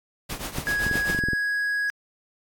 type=noise with tremolo; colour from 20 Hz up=pink; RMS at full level=-30 dBFS; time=0.29-1.2 s; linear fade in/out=10 ms; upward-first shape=triangle; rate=7.7 Hz; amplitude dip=80%
type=clicks; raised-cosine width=3 ms; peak=-16 dBFS; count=10; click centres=0.585 / 0.866 / 0.913 / 0.956 / 1.099 / 1.148 / 1.189 / 1.238 / 1.286 / 1.333 s
type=tone; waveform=triangle; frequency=1661.2 Hz; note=G#6; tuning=in tune; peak=-21 dBFS; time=0.67-1.9 s; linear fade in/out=0 ms
effects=AAC 64 kbps